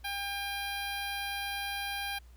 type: tone with notch filter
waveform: 10% pulse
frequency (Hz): 801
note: G5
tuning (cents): +37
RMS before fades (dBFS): -36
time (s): 0.04-2.19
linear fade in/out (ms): 10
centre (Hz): 6700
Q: 1.2
effects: added 60 Hz sine -51 dBFS peak until 2.36 s + pink hiss -66 dBFS RMS until 2.36 s